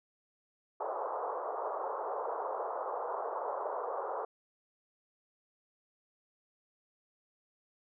pink band-pass noise, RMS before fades -37 dBFS, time 0.8-4.25 s, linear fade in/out 5 ms, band 440 to 1200 Hz, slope 48 dB/octave, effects none

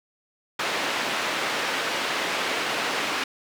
white band-pass noise, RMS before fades -27 dBFS, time 0.59-3.24 s, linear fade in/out 5 ms, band 260 to 2700 Hz, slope 12 dB/octave, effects none

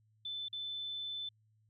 sine tone with dropouts, 3520 Hz, A7, in tune, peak -38 dBFS, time 0.25-1.29 s, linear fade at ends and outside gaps 5 ms, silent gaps 0.485-0.528 s, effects added 108 Hz sine -68 dBFS peak until 1.69 s

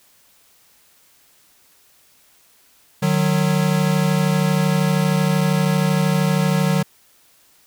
square tone pair together, 151.86 / 184.7 Hz, D#3 / F#3, -42 / -3 cents, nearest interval minor third, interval 339 cents, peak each -19 dBFS, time 3.02-6.83 s, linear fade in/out 10 ms, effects white hiss -55 dBFS RMS until 7.66 s

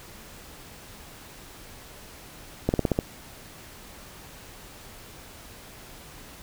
slowing click train, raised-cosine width 2 ms, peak -8 dBFS, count 6, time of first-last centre 2.69-2.989 s, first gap 49 ms, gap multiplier 1.1, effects pink hiss -46 dBFS RMS until 6.42 s

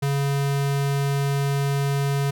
square tone, 140 Hz, C#3, 18 cents sharp, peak -21 dBFS, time 0.02-2.31 s, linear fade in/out 10 ms, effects none

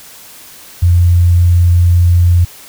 sine tone, 87.31 Hz, F2, in tune, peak -5 dBFS, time 0.82-2.45 s, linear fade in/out 10 ms, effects white hiss -36 dBFS RMS until 2.68 s

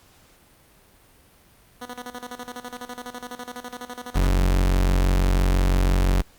10% pulse tone with tremolo, 246.3 Hz, B3, 5 cents flat, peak -24 dBFS, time 1.81-4.29 s, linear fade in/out 10 ms, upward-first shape square, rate 12 Hz, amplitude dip 80%
40% pulse tone, 45.95 Hz, F#1, 11 cents flat, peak -16 dBFS, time 4.15-6.22 s, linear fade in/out 10 ms
effects pink hiss -55 dBFS RMS until 6.38 s + Opus 48 kbps

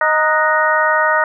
harmonic tone with a mistuned harmonic, 311.1 Hz, D#4, in tune, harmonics 2 / 3 / 4 / 5 / 6, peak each -18 / -18 / -18 / -18 / -18 dBFS, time 0.01-1.24 s, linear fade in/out 2 ms, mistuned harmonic 5, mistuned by -91 cents, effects none

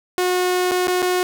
sawtooth tone with dropouts, 362.9 Hz, F#4, 34 cents flat, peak -13 dBFS, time 0.18-1.23 s, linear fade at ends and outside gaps 0 ms, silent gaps 0.711-0.717 / 0.872-0.881 / 1.021-1.027 s, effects none

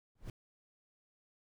brown noise with exponential growth, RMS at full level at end -36 dBFS, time 0.15-0.3 s, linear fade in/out 2 ms, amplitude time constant 31 ms, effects none

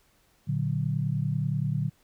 sine chord, Bb augmented, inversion none, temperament equal, 116.54 / 146.83 / 185 Hz, Bb2 / D3 / F#3, 0 / 0 / 0 cents, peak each -30 / -27 / -33 dBFS, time 0.47-1.9 s, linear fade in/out 20 ms, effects pink hiss -65 dBFS RMS until 2.03 s

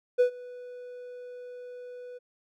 triangle tone with ADSR envelope, 493.9 Hz, B4, in tune, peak -14 dBFS, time 0.18-2.19 s, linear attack 24 ms, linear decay 97 ms, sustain -24 dB, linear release 20 ms, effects tanh soft clip ceiling -11 dBFS

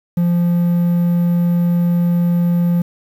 triangle tone, 173.4 Hz, F3, 12 cents flat, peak -10 dBFS, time 0.17-2.82 s, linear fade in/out 5 ms, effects 7-bit

